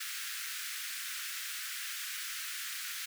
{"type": "high-pass noise", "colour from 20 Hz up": "pink", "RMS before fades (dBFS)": -40, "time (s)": [0, 3.06], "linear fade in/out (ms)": 10, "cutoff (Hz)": 1400, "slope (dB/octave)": 48, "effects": []}